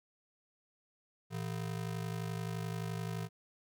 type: ring-modulated tone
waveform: square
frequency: 141.1 Hz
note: C#3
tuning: 31 cents sharp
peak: -34 dBFS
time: 1.3-3.29 s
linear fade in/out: 50 ms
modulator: 25.8 Hz
effects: none